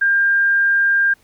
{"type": "tone", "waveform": "sine", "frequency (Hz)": 1600, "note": "G6", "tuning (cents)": 35, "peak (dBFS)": -12, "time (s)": [0.01, 1.14], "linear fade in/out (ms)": 10, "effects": ["pink hiss -56 dBFS RMS until 1.23 s"]}